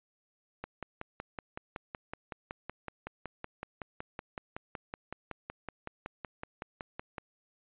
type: click train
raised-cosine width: 0.5 ms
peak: -23 dBFS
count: 36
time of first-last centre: 0.64-7.182 s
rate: 5.35 Hz
effects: resampled to 8000 Hz